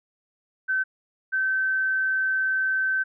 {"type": "tone pair in turn", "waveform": "sine", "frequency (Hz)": [1533, 1540.8], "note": ["G6", "G6"], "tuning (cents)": [-39, -30], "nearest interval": "unison", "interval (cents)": 9, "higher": "second", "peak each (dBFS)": -21, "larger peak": "neither", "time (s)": [[0.68, 0.84], [1.32, 3.04]], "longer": "second", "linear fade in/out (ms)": 20, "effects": []}